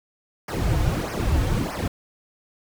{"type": "noise with flanger", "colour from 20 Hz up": "brown", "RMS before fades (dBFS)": -23, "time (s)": [0.48, 1.88], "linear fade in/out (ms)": 5, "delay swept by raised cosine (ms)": [0.26, 5.16], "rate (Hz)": 1.6, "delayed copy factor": -0.95, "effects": []}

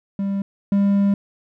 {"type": "tone pair in turn", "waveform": "triangle", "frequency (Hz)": [197.6, 199.78], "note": ["G3", "G3"], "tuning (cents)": [14, 33], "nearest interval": "unison", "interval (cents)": 19, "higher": "second", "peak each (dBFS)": [-18, -12], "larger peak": "second", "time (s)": [[0.19, 0.42], [0.72, 1.14]], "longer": "second", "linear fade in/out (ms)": 2, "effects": []}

